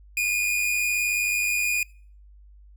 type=tone pair together; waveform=45% pulse; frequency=2442 / 2541 Hz; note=D#7 / D#7; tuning=-33 / +36 cents; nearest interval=minor second; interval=69 cents; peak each=-22 / -32 dBFS; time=0.17-1.83 s; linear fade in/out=2 ms; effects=noise-tail reverb RT60 0.5 s tail -25 dB re dry + added 50 Hz sine -47 dBFS peak until 2.76 s